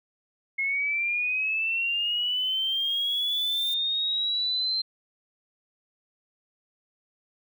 sine linear sweep, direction up, 2157 to 4136 Hz, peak -24 dBFS, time 0.58-4.82 s, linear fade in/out 10 ms
violet noise with exponential growth, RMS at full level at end -39 dBFS, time 0.93-3.74 s, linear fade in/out 1 ms, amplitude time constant 610 ms
effects none

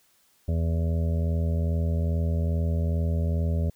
harmonic tone, 82.41 Hz, E2, in tune, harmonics 1 / 2 / 3 / 5 / 6 / 7 / 8, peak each -23 / -30 / -37 / -40 / -44 / -39 / -46 dBFS, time 0.48-3.7 s, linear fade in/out 5 ms, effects white hiss -64 dBFS RMS until 3.75 s

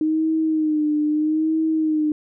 sine tone with vibrato, 309.3 Hz, D#4, 10 cents flat, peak -17 dBFS, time 0.01-2.12 s, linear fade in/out 2 ms, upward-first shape sine, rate 0.78 Hz, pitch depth 53 cents each way, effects none

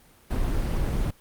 brown noise, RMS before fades -25 dBFS, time 0.3-1.11 s, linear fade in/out 10 ms, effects pink hiss -56 dBFS RMS until 1.2 s + Opus 32 kbps

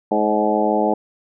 harmonic tone with a mistuned harmonic, 106.7 Hz, G#2, 47 cents sharp, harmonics 2 / 3 / 4 / 5 / 6 / 7 / 8, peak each -23 / -23 / -23 / -23 / -23 / -23 / -23 dBFS, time 0.11-0.94 s, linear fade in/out 5 ms, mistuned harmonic 6, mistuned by -31 cents, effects none

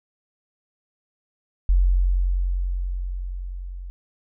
sine tone with level ramp, 45.19 Hz, F#1, 40 cents flat, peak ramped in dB -13 to -32 dBFS, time 1.69-3.9 s, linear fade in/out 0 ms, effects none

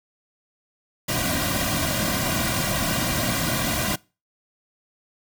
pink noise with comb filter, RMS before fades -24 dBFS, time 1.08-3.96 s, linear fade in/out 10 ms, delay 2.3 ms, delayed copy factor -1, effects noise-tail reverb RT60 0.3 s tail -23 dB re dry

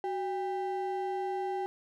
triangle ring-modulated tone, 587.3 Hz, D5, in tune, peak -26 dBFS, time 0.04-1.66 s, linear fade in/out 0 ms, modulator 214 Hz, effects none

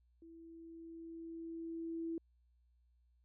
sine tone with level ramp, 330 Hz, E4, 2 cents sharp, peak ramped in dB -54 to -37 dBFS, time 0.22-2.18 s, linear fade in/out 2 ms, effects added 60 Hz sine -69 dBFS peak until 3.24 s

